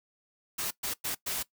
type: noise bursts at uneven times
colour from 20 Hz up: white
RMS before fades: -33 dBFS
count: 4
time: 0.58-0.71 / 0.83-0.94 / 1.04-1.15 / 1.26-1.43 s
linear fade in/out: 10 ms
effects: noise-tail reverb RT60 0.1 s tail -19 dB re dry